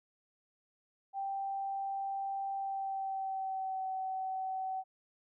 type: tone with pitch glide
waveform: sine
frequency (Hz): 784 to 759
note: G5 to F#5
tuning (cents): 0 to +44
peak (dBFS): -34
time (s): 1.13-4.84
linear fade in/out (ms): 50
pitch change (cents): -56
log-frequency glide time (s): 2.55-3.87
effects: none